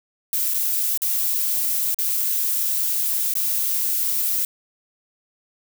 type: noise with dropouts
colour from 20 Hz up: violet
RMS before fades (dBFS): -22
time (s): 0.33-4.45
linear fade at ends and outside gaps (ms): 1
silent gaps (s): 0.538-0.543 / 0.975-1.019 / 1.945-1.987 / 3.338-3.353
effects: none